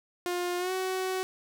sawtooth tone with pitch glide, 354.7 to 374.5 Hz, F4 to F#4, +27 to +21 cents, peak -25 dBFS, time 0.26-1.23 s, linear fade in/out 0 ms, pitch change +94 cents, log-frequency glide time 0.58-0.72 s, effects none

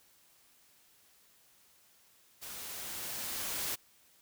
white noise with level ramp, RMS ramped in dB -45 to -35 dBFS, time 2.41-3.76 s, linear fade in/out 20 ms, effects white hiss -65 dBFS RMS until 4.21 s

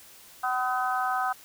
harmonic tone, 252.8 Hz, B3, 41 cents sharp, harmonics 3 / 4 / 5 / 6, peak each -28 / -34 / -29 / -33 dBFS, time 0.43-1.33 s, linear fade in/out 10 ms, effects white hiss -51 dBFS RMS until 1.44 s

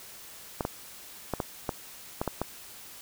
clicks, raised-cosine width 1 ms, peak -14 dBFS, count 8, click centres 0.608 / 0.651 / 1.337 / 1.402 / 1.692 / 2.215 / 2.277 / 2.416 s, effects white hiss -47 dBFS RMS until 3.01 s

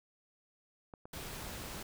clicks, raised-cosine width 1 ms, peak -34 dBFS, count 3, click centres 0.938 / 1.055 / 1.639 s
pink noise, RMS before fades -44 dBFS, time 1.13-1.83 s, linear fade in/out 5 ms
effects none

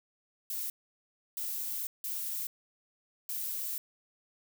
violet noise bursts at uneven times, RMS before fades -36 dBFS, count 4, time 0.5-0.7 / 1.37-1.87 / 2.04-2.47 / 3.29-3.78 s, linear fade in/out 2 ms, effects none

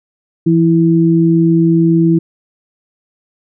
sine tone pair together, 167.3 / 329.1 Hz, E3 / E4, +26 / -3 cents, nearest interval octave, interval 1171 cents, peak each -10 dBFS, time 0.46-2.19 s, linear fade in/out 10 ms, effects none

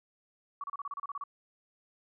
sine tone bursts, 1130 Hz, C#6, 33 cents sharp, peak -35 dBFS, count 11, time 0.61-1.238 s, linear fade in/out 2 ms, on 28 ms, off 32 ms, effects none

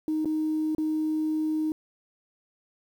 sine tone with dropouts, 311.1 Hz, D#4, in tune, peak -23 dBFS, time 0.08-1.72 s, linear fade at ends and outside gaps 1 ms, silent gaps 0.247-0.256 / 0.749-0.782 s, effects tanh soft clip ceiling -20 dBFS + 9-bit

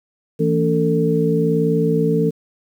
sine tone cluster, 164 / 225.1 / 283.7 / 447.8 Hz, E3 / A3 / C#4 / A4, -9 / +40 / +40 / +30 cents, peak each -18 / -23 / -23 / -18 dBFS, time 0.39-2.31 s, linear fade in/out 20 ms, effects 8-bit

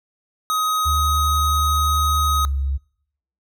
square tone, 1259 Hz, D#6, 20 cents sharp, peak -19 dBFS, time 0.5-2.45 s, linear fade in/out 0 ms
sine tone with pitch glide, 74.1 to 68.34 Hz, D2 to C#2, +16 to -24 cents, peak -19 dBFS, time 0.85-2.78 s, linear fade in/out 20 ms, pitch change -140 cents, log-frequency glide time 2.22-2.55 s
effects noise-tail reverb RT60 0.7 s tail -24 dB re dry

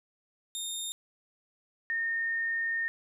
20% pulse / sine tone pair in turn, 3662 / 1831 Hz, A#7 / A#6, -32 / -32 cents, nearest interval octave, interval 1200 cents, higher first, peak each -28 dBFS, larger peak neither, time 0.55-0.92 / 1.9-2.88 s, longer second, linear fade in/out 0 ms, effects none

